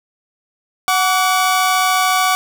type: tone pair together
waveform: sawtooth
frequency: 740 / 1146.9 Hz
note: F#5 / D6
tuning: 0 / -41 cents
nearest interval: minor sixth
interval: 759 cents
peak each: -12 dBFS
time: 0.88-2.35 s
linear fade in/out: 0 ms
effects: none